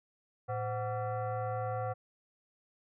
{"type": "tone with frequency modulation", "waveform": "sine", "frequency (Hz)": 111.9, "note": "A2", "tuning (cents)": 30, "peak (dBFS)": -32, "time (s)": [0.48, 1.94], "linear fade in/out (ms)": 20, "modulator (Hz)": 628, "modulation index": 1.4, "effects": []}